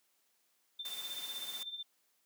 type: tone with tremolo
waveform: sine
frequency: 3571 Hz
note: A7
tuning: 25 cents sharp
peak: -37 dBFS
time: 0.79-1.83 s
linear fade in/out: 5 ms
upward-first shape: triangle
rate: 16 Hz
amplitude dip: 80%
type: noise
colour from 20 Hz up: white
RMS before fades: -47 dBFS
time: 0.85-1.63 s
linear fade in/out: 2 ms
effects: white hiss -75 dBFS RMS until 2.25 s + high-pass 200 Hz 12 dB/octave